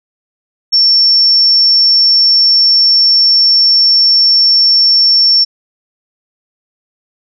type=tone; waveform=sine; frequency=5440 Hz; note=F8; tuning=46 cents flat; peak=-5 dBFS; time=0.72-5.45 s; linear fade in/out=20 ms; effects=none